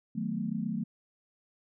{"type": "chord", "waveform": "sine", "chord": "B dominant seventh", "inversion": "first", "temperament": "equal", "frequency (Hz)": [155.56, 185, 220, 246.9], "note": ["D#3", "F#3", "A3", "B3"], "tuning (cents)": [0, 0, 0, 0], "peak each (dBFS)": [-39, -35, -33, -39], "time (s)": [0.15, 0.84], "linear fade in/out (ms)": 10, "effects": []}